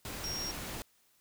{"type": "tone in noise", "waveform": "sine", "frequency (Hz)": 5588, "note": "F8", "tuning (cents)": 0, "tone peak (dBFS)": -36, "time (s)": [0.24, 0.51], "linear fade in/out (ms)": 0, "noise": "pink", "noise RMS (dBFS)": -41, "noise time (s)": [0.05, 0.82], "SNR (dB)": 2, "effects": ["white hiss -69 dBFS RMS until 1.2 s"]}